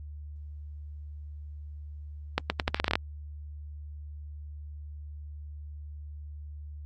accelerating click train, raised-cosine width 0.3 ms, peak -8 dBFS, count 11, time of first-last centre 2.38-2.955 s, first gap 120 ms, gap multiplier 0.82, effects added 74 Hz sine -39 dBFS peak until 6.85 s + Opus 48 kbps

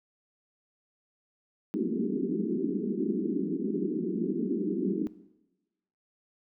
pink band-pass noise, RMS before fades -30 dBFS, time 1.74-5.07 s, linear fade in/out 0 ms, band 180 to 410 Hz, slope 96 dB/octave, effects noise-tail reverb RT60 1.0 s tail -18 dB re dry

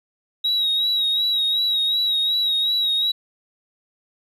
sine tone with vibrato, 3829 Hz, A#7, 46 cents sharp, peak -16 dBFS, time 0.44-3.12 s, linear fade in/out 10 ms, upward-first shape sine, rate 2.7 Hz, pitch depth 44 cents each way, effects tanh soft clip ceiling -15 dBFS + 9-bit

